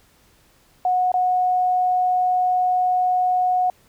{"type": "tone with dropouts", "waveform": "sine", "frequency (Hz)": 731, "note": "F#5", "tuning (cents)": -21, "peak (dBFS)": -16, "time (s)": [0.85, 3.7], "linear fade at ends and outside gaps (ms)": 2, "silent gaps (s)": [1.118, 1.14], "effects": ["pink hiss -57 dBFS RMS until 3.88 s"]}